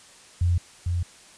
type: tone pair in turn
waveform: sine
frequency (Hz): 87.4 / 87.4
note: F2 / F2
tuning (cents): +2 / +2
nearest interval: unison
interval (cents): 0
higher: neither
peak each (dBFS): -18 / -22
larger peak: first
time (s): 0.41-0.58 / 0.86-1.03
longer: neither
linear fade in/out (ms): 5
effects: white hiss -50 dBFS RMS until 1.37 s + resampled to 22050 Hz